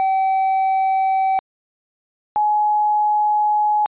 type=tone pair in turn; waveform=triangle / sine; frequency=767 / 842.2 Hz; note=G5 / G#5; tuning=-38 / +24 cents; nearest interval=major second; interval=162 cents; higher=second; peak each=-13 / -14 dBFS; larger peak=first; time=0-1.39 / 2.36-3.86 s; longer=second; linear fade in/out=0 ms; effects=resampled to 8000 Hz